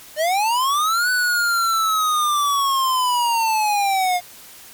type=linear two-way sweep; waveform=square; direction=up then down; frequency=590 to 1500 to 705 Hz; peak=-17 dBFS; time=0.16-4.21 s; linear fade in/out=50 ms; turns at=1.1 s; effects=white hiss -42 dBFS RMS until 4.73 s + MP3 96 kbps

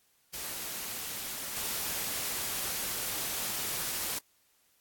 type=noise with level steps; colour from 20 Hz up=white; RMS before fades=-38 / -34 dBFS; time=0.33-4.19 s; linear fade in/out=10 ms; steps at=1.56 s; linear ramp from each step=10 ms; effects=white hiss -69 dBFS RMS until 4.8 s + AAC 64 kbps

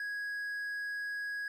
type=tone with hard clipping; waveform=triangle; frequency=1659 Hz; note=G#6; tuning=2 cents flat; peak=-36 dBFS; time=0-1.48 s; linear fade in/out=2 ms; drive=6 dB; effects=none

